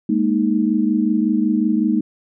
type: chord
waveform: sine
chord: Ab suspended second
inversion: none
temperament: equal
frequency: 207.7 / 233.1 / 311.1 Hz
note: Ab3 / Bb3 / Eb4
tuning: 0 / 0 / 0 cents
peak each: -19 dBFS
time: 0.09-2.01 s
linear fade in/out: 5 ms
effects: none